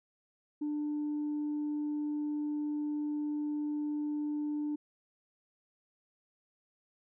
sine tone, 297.2 Hz, D4, 21 cents sharp, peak -30 dBFS, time 0.61-4.76 s, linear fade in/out 10 ms, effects tanh soft clip ceiling -29 dBFS

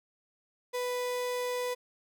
35% pulse tone, 494.9 Hz, B4, 4 cents sharp, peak -29 dBFS, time 0.73-1.75 s, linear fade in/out 20 ms, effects none

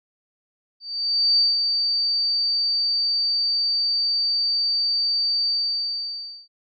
sine tone with ADSR envelope, 4618 Hz, D8, 30 cents flat, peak -14 dBFS, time 0.8-6.48 s, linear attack 580 ms, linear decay 180 ms, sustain -5 dB, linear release 1000 ms, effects none

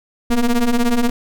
square ring-modulated tone, 117.7 Hz, A#2, 17 cents sharp, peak -11 dBFS, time 0.3-1.1 s, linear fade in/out 5 ms, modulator 126 Hz, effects none

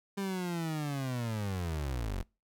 30% pulse linear sweep, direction down, 199.7 to 41.2 Hz, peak -30 dBFS, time 0.17-2.23 s, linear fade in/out 10 ms, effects noise-tail reverb RT60 0.3 s tail -26 dB re dry

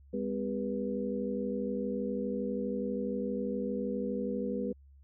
sine tone cluster, 202.8 / 255.2 / 400.6 / 487.6 Hz, G#3 / C4 / G4 / B4, -41 / -43 / +38 / -22 cents, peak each -35 / -37 / -39 / -36 dBFS, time 0.13-4.73 s, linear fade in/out 10 ms, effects added 69 Hz sine -54 dBFS peak until 5.03 s

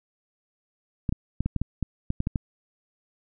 clicks, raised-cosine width 5 ms, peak -13 dBFS, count 11, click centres 1.092 / 1.125 / 1.406 / 1.46 / 1.563 / 1.616 / 1.827 / 2.104 / 2.204 / 2.271 / 2.358 s, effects none

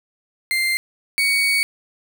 35% pulse tone pair in turn, 2093 / 2241 Hz, C7 / C#7, 0 / +18 cents, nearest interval minor second, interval 118 cents, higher second, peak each -16 / -14 dBFS, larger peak second, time 0.51-0.77 / 1.18-1.63 s, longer second, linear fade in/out 0 ms, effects 7-bit

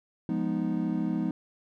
triangle chord, F half-diminished seventh, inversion none, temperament equal, 174.61 / 207.7 / 246.9 / 311.1 Hz, F3 / Ab3 / Cb4 / Eb4, 0 / 0 / 0 / 0 cents, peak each -30 dBFS, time 0.29-1.31 s, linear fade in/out 2 ms, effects none

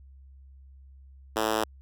5% pulse tone with high-pass filter, 109.3 Hz, A2, 11 cents flat, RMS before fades -27 dBFS, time 1.36-1.64 s, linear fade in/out 5 ms, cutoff 340 Hz, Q 1.2, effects added 67 Hz sine -48 dBFS peak until 1.81 s

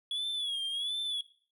triangle tone with vibrato, 3363 Hz, G#7, 21 cents sharp, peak -30 dBFS, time 0.11-1.21 s, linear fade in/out 2 ms, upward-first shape sine, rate 1.4 Hz, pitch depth 93 cents each way, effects noise-tail reverb RT60 0.5 s tail -18 dB re dry

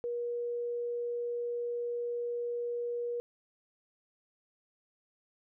sine tone, 478.2 Hz, A#4, 44 cents sharp, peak -32 dBFS, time 0.04-3.2 s, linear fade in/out 0 ms, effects none

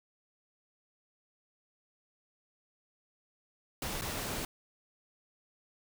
pink noise with dropouts, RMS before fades -37 dBFS, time 3.82-4.45 s, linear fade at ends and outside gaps 2 ms, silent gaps 4.012-4.019 s, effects none

